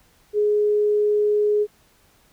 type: tone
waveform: sine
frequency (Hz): 418.1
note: G#4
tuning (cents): +12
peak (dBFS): -16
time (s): 0.33-1.67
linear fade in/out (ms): 50
effects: pink hiss -58 dBFS RMS until 2.32 s